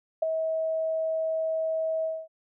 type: tone with ADSR envelope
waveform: sine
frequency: 642 Hz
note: E5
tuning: 46 cents flat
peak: -18 dBFS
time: 0.22-2.28 s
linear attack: 8 ms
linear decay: 8 ms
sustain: -7 dB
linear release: 240 ms
effects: none